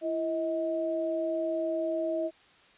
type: tone pair together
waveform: sine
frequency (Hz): 334.4 / 636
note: E4 / D#5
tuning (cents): +25 / +38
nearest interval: major seventh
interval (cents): 1113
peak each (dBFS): -32 / -29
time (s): 0.01-2.31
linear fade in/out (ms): 50
effects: white hiss -59 dBFS RMS until 2.77 s + resampled to 8000 Hz